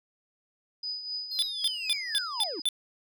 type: tone with tremolo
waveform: sine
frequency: 4978 Hz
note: D#8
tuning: in tune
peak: -30 dBFS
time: 0.83-2.62 s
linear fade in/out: 5 ms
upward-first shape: triangle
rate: 3.9 Hz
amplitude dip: 65%
type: linear sweep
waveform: triangle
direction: down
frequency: 4303 to 273.7 Hz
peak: -33 dBFS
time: 1.31-2.6 s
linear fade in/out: 5 ms
type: tone bursts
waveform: square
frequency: 3520 Hz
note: A7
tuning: in tune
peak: -24 dBFS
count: 6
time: 1.39-2.688 s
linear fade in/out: 0 ms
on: 33 ms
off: 220 ms
effects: none